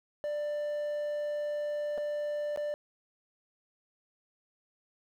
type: tone with dropouts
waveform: triangle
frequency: 591 Hz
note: D5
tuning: 11 cents sharp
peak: -29 dBFS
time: 0.24-2.74 s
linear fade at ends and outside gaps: 0 ms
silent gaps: 1.977-1.981 / 2.561-2.574 s
effects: 10-bit